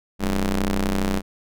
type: ring-modulated tone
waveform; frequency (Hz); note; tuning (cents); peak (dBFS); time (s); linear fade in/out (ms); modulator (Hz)
sawtooth; 95; F#2; +46; -13; 0.19-1.22; 50; 111
effects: none